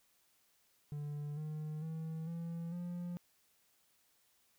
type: tone with pitch steps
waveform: triangle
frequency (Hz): 146.83 / 153.51 / 160.49 / 167.79 / 175.42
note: D3 / D#3 / E3 / E3 / F3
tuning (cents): 0 / -23 / -46 / +31 / +8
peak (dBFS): -37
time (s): 0.92-3.17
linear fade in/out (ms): 0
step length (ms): 450
effects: white hiss -73 dBFS RMS until 4.58 s